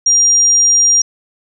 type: tone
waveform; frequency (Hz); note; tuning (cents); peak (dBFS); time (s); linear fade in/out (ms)
sine; 5700; F8; +34; -7; 0.06-1.02; 5
effects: none